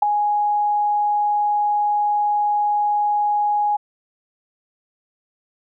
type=tone with ADSR envelope; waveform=sine; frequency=830.6 Hz; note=G#5; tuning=in tune; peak=-7 dBFS; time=0.02-3.77 s; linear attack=8 ms; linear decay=3 ms; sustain=-9 dB; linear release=12 ms; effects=none